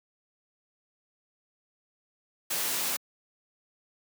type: noise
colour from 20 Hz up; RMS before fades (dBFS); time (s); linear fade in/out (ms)
white; -30; 2.5-2.97; 10
effects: high-pass 200 Hz 12 dB/octave